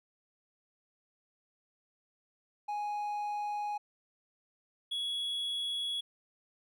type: tone pair in turn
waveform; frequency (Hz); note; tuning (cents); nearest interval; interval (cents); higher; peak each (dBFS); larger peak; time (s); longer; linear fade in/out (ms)
triangle; 830.6 / 3358; G#5 / G#7; 0 / +18; 2 octaves; 2418; second; -31 / -31; neither; 2.68-3.78 / 4.91-6.01; neither; 10
effects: none